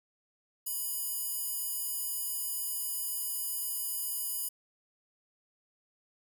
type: tone with high-pass filter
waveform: square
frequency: 987.8 Hz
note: B5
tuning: in tune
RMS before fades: -35 dBFS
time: 0.66-4.49 s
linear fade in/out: 10 ms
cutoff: 11000 Hz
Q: 1
effects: none